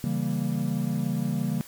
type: chord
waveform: triangle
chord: C# diminished seventh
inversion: none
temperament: equal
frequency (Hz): 138.59 / 164.81 / 196 / 233.1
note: C#3 / E3 / G3 / Bb3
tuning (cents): 0 / 0 / 0 / 0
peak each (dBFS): -28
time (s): 0.04-1.61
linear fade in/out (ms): 0
effects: white hiss -47 dBFS RMS until 1.67 s + MP3 96 kbps